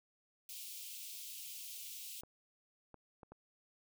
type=high-pass noise; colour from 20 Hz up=white; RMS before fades=-48 dBFS; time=0.49-2.21 s; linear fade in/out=2 ms; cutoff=2500 Hz; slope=48 dB/octave
type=clicks; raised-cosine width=1 ms; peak=-39 dBFS; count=4; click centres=2.235 / 2.943 / 3.232 / 3.32 s
effects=none